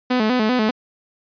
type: tone with vibrato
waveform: sawtooth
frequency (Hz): 233.1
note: A#3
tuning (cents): 0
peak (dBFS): -12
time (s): 0.1-0.71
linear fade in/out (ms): 10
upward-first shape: square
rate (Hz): 5.1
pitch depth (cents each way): 130
effects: resampled to 11025 Hz